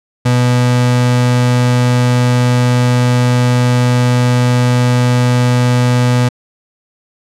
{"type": "tone", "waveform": "35% pulse", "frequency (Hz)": 123.47, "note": "B2", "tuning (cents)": 0, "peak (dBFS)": -7, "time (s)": [0.25, 6.29], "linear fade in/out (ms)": 10, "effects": ["low-pass 9000 Hz 12 dB/octave"]}